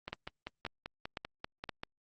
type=two click trains; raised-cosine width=0.3 ms; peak=-23 / -21 dBFS; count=10 / 4; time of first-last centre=0.08-1.834 / 0.13-1.692 s; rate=5.13 / 1.92 Hz; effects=Opus 24 kbps